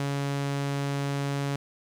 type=tone; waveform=sawtooth; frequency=140.5 Hz; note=C#3; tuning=24 cents sharp; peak=-23 dBFS; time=0-1.56 s; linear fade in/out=2 ms; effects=low-pass 9000 Hz 12 dB/octave + 9-bit